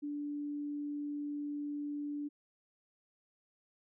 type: tone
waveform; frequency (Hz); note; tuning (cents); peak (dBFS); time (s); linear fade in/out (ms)
sine; 291.6; D4; -12; -36; 0.02-2.29; 20
effects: none